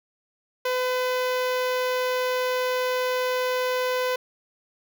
sawtooth tone with notch filter, 505 Hz, B4, 39 cents sharp, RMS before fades -25 dBFS, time 0.65-4.16 s, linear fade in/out 5 ms, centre 8600 Hz, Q 1, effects none

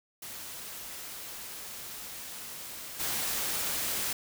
white noise with level steps, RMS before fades -42 / -32 dBFS, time 0.22-4.13 s, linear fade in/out 5 ms, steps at 2.99 s, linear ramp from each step 20 ms, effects none

